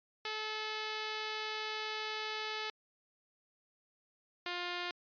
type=tone pair in turn; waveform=5% pulse; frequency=432.3 / 353 Hz; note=A4 / F4; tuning=-31 / +19 cents; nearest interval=major third; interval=350 cents; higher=first; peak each=-25 dBFS; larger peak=neither; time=0.25-2.7 / 4.46-4.91 s; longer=first; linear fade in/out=2 ms; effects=resampled to 11025 Hz